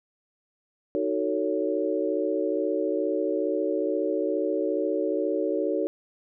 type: chord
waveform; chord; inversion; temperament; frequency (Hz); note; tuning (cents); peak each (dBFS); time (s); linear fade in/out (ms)
sine; D# half-diminished seventh; none; just; 311.1 / 373.4 / 448 / 560; D#4 / F#4 / A4 / C#5; 0 / +16 / +31 / +18; -29; 0.95-5.87; 0
effects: none